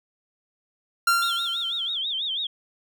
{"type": "tone with exponential decay", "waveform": "45% pulse", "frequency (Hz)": 1381, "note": "F6", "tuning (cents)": -20, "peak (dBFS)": -16, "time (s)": [1.07, 1.99], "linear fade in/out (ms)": 5, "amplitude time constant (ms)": 200}
{"type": "tone with vibrato", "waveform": "sine", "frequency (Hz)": 3415, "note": "G#7", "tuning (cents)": 48, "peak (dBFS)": -25, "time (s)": [1.22, 2.47], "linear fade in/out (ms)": 5, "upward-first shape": "sine", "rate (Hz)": 6.1, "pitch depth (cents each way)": 180}
{"effects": []}